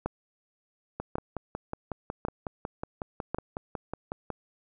two click trains, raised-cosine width 1 ms, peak -15 / -19 dBFS, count 4 / 19, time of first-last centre 0.06-3.346 / 1-4.303 s, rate 0.913 / 5.45 Hz, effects none

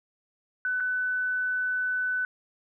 sine tone with dropouts, 1500 Hz, F#6, 23 cents sharp, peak -25 dBFS, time 0.65-2.25 s, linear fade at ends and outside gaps 1 ms, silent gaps 0.802-0.805 s, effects none

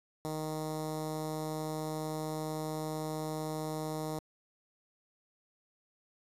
10% pulse tone with notch filter, 155.56 Hz, D#3, in tune, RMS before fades -37 dBFS, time 0.25-4.19 s, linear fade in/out 0 ms, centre 2500 Hz, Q 0.73, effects resampled to 32000 Hz + 10-bit

